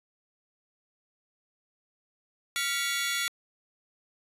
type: tone cluster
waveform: sawtooth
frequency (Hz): 1393 / 1950 / 2236 / 3425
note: F6 / B6 / C#7 / A7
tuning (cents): -5 / -23 / +14 / -47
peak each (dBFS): -30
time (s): 2.56-3.28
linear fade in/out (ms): 0
effects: resampled to 32000 Hz